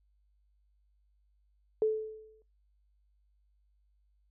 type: tone with exponential decay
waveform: sine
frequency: 435.4 Hz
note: A4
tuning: 18 cents flat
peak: -22 dBFS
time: 1.82-2.42 s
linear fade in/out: 1 ms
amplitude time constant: 130 ms
effects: noise-tail reverb RT60 0.2 s tail -21 dB re dry + added 50 Hz sine -67 dBFS peak until 4.3 s